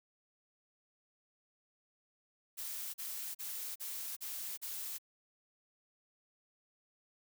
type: noise bursts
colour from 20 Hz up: blue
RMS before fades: -42 dBFS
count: 6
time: 2.57-4.985 s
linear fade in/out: 20 ms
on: 370 ms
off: 39 ms
effects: none